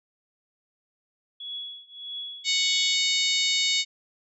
sine tone with tremolo, 3370 Hz, G#7, 25 cents sharp, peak -31 dBFS, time 1.4-2.95 s, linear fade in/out 5 ms, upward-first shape triangle, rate 1.6 Hz, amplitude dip 95%
harmonic tone, 740 Hz, F#5, in tune, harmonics 3 / 4 / 5 / 6 / 7 / 8 / 9 / 10, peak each -29 / -30 / -25 / -29 / -34 / -38 / -35 / -34 dBFS, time 2.44-3.85 s, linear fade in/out 50 ms
effects none

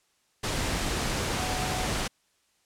sine tone in noise, 740 Hz, F#5, in tune, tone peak -35 dBFS, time 1.38-1.87 s, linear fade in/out 10 ms, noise pink, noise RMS -29 dBFS, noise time 0.43-2.08 s, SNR -9 dB, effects white hiss -69 dBFS RMS until 2.65 s + low-pass 9000 Hz 12 dB/octave

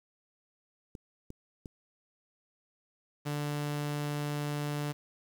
clicks, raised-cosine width 3 ms, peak -30 dBFS, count 3, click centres 0.952 / 1.304 / 1.658 s
sawtooth tone, 146.83 Hz, D3, in tune, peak -28 dBFS, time 3.25-4.93 s, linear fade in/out 20 ms
effects 9-bit

